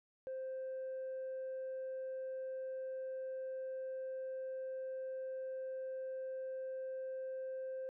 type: tone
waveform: sine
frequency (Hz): 523.3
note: C5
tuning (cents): 0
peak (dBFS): -38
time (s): 0.27-7.89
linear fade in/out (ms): 0
effects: tanh soft clip ceiling -38 dBFS